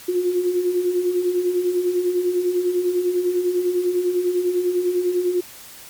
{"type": "beating tone pair", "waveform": "sine", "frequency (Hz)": [349.2, 359.2], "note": ["F4", "F4"], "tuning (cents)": [0, 49], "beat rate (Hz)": 10, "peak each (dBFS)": [-26, -18], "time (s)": [0.08, 5.41], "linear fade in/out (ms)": 10, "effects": ["white hiss -41 dBFS RMS until 5.89 s", "MP3 96 kbps"]}